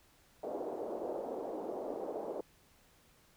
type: band-pass noise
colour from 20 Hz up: pink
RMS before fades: -40 dBFS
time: 0.43-2.41 s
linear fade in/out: 5 ms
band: 350 to 660 Hz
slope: 24 dB/octave
effects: pink hiss -66 dBFS RMS until 3.36 s